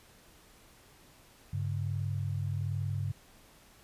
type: tone pair together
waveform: sine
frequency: 99.56 / 140.8 Hz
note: G2 / C#3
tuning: +27 / +27 cents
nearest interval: tritone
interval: 600 cents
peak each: -32 / -35 dBFS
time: 1.53-3.12 s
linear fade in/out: 5 ms
effects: pink hiss -59 dBFS RMS until 3.83 s + resampled to 32000 Hz